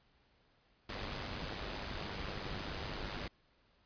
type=noise with amplitude modulation; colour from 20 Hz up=pink; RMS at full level=-39 dBFS; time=0.89-3.28 s; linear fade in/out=5 ms; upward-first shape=sine; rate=99.8 Hz; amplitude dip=55%; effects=pink hiss -71 dBFS RMS until 3.85 s + resampled to 11025 Hz